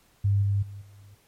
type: tone with level steps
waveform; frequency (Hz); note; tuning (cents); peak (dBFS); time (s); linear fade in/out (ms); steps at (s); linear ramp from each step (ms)
sine; 100; G2; +35; -19 / -21 / -37 / -47; 0.24-1.15; 10; 0.42 / 0.62 / 0.81; 10
effects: pink hiss -62 dBFS RMS until 1.27 s + MP3 64 kbps